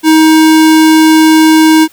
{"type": "tone", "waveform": "square", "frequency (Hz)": 315.9, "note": "D#4", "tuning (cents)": 26, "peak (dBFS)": -3, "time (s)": [0.03, 1.88], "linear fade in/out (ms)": 50, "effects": ["white hiss -43 dBFS RMS until 1.92 s"]}